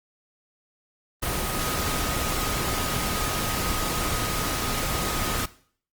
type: tone in noise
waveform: sine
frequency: 1254 Hz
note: D#6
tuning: 13 cents sharp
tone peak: -34 dBFS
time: 1.22-5.46 s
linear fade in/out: 10 ms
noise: pink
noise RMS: -27 dBFS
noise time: 1.22-5.46 s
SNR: -10 dB
effects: noise-tail reverb RT60 0.5 s tail -17 dB re dry + Opus 24 kbps